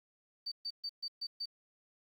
sine tone bursts, 4600 Hz, D8, 37 cents flat, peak -36 dBFS, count 6, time 0.46-1.458 s, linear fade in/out 10 ms, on 58 ms, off 130 ms, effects 11-bit

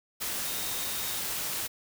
sine tone in noise, 3709 Hz, A#7, 9 cents flat, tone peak -42 dBFS, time 0.44-1.2 s, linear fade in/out 20 ms, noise white, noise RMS -33 dBFS, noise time 0.2-1.68 s, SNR -12 dB, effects none

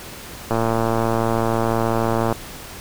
click train, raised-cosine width 1 ms, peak -6 dBFS, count 208, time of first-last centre 0.51-2.326 s, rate 114 Hz, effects pink hiss -36 dBFS RMS until 2.8 s

